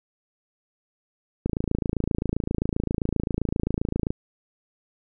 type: click train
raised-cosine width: 3 ms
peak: -11 dBFS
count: 74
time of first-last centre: 1.46-4.105 s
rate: 27.6 Hz
effects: none